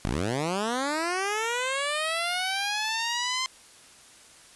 10% pulse linear sweep, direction up, 43.06 to 1046.5 Hz, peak -18 dBFS, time 0.05-3.46 s, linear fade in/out 0 ms, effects white hiss -52 dBFS RMS until 4.55 s + resampled to 24000 Hz

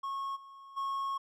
triangle tone with level steps, 1094 Hz, C#6, 23 cents flat, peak -32 / -47 / -30 dBFS, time 0.03-1.18 s, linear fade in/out 10 ms, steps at 0.35 / 0.76 s, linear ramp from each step 20 ms, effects none

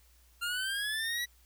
25% pulse linear sweep, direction up, 1384 to 1956 Hz, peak -28 dBFS, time 0.41-1.26 s, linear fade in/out 20 ms, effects added 60 Hz sine -61 dBFS peak until 1.45 s + white hiss -66 dBFS RMS until 1.45 s

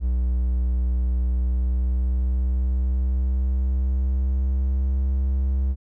triangle tone with pitch glide, 61.74 to 66.17 Hz, B1 to C2, 0 to +20 cents, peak -17 dBFS, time 0-5.76 s, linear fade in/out 50 ms, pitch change +120 cents, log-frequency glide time 1.27-5.06 s, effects none

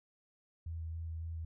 sine tone with vibrato, 81.8 Hz, E2, 13 cents flat, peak -38 dBFS, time 0.66-1.45 s, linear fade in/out 5 ms, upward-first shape square, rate 3.6 Hz, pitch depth 13 cents each way, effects none

